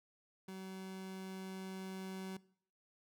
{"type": "tone with level ramp", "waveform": "30% pulse", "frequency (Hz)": 189.4, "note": "F#3", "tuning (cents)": 41, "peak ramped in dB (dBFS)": [-43, -40], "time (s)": [0.48, 2.37], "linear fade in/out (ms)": 5, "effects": ["noise-tail reverb RT60 0.6 s tail -21 dB re dry"]}